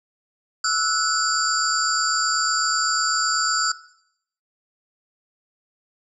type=tone cluster; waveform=sine; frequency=1318 / 1466 / 4683 / 5130 / 7290 Hz; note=E6 / F#6 / D8 / E8 / A#8; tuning=-1 / -16 / -6 / -48 / -40 cents; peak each=-25 / -25 / -25 / -32 / -25 dBFS; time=0.64-3.72 s; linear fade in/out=5 ms; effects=noise-tail reverb RT60 0.7 s tail -17 dB re dry